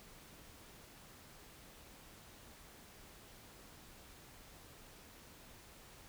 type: silence
effects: pink hiss -58 dBFS RMS until 6.08 s